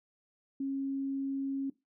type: tone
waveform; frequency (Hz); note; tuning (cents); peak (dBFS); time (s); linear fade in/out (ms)
sine; 272.6; C#4; -29; -31; 0.6-1.7; 5
effects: noise-tail reverb RT60 0.2 s tail -18 dB re dry